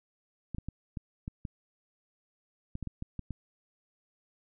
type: clicks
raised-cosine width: 5 ms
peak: -24 dBFS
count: 12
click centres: 0.547 / 0.584 / 0.686 / 0.972 / 1.279 / 1.452 / 2.754 / 2.827 / 2.873 / 3.024 / 3.193 / 3.307 s
effects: none